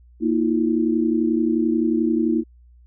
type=chord; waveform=sine; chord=Bb suspended fourth; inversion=none; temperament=equal with one note detuned; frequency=233.1 / 317.8 / 349.2 Hz; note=Bb3 / Eb4 / F4; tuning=0 / +37 / 0 cents; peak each=-21 / -20 / -24 dBFS; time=0.2-2.44 s; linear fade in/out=50 ms; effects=added 60 Hz sine -47 dBFS peak until 2.86 s